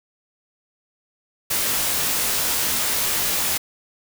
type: noise with comb filter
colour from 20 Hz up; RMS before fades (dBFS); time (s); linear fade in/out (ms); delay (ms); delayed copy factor
white; -22; 1.5-3.58; 10; 19; -0.75
effects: none